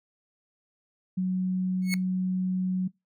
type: tone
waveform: sine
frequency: 185 Hz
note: F#3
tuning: in tune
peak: -24 dBFS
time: 1.17-2.88 s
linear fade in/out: 10 ms
type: tone with exponential growth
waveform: sawtooth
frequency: 2196 Hz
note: C#7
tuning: 17 cents flat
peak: -21 dBFS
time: 1.82-1.94 s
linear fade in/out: 0 ms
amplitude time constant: 26 ms
effects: noise-tail reverb RT60 0.2 s tail -23 dB re dry